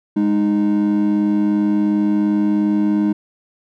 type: tone pair together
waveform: triangle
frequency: 206.3 / 309.1 Hz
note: G#3 / D#4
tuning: -11 / -11 cents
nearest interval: perfect fifth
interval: 700 cents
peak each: -14 dBFS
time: 0.16-3.13 s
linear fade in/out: 10 ms
effects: tanh soft clip ceiling -6 dBFS